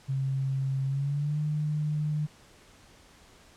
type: tone with pitch glide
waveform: sine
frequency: 134.6 to 151.08 Hz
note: C3 to D3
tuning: +49 to +49 cents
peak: -26 dBFS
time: 0.08-2.27 s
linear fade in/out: 20 ms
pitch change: +200 cents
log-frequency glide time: 0.85-1.39 s
effects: pink hiss -56 dBFS RMS until 3.56 s + low-pass 9000 Hz 12 dB/octave